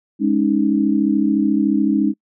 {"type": "chord", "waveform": "sine", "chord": "Ab suspended fourth", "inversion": "none", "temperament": "equal", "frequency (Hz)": [207.7, 277.2, 311.1], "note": ["Ab3", "Db4", "Eb4"], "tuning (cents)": [0, 0, 0], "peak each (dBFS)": -18, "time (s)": [0.19, 2.14], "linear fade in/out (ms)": 50, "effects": ["noise-tail reverb RT60 0.1 s tail -26 dB re dry"]}